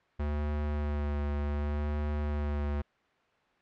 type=tone with vibrato; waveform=square; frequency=73.42 Hz; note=D2; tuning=in tune; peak=-30 dBFS; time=0.19-2.82 s; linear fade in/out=10 ms; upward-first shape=sine; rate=0.67 Hz; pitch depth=21 cents each way; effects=white hiss -67 dBFS RMS until 3.61 s + low-pass 2000 Hz 12 dB/octave